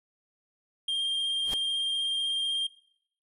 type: tone with vibrato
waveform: triangle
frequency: 3200 Hz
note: G7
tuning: 35 cents sharp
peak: -25 dBFS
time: 0.88-2.67 s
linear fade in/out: 5 ms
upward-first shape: triangle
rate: 16 Hz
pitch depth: 18 cents each way
type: noise with exponential growth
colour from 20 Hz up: pink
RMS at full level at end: -33 dBFS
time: 1.41-1.54 s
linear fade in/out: 1 ms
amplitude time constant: 27 ms
effects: noise-tail reverb RT60 0.7 s tail -22 dB re dry + resampled to 32000 Hz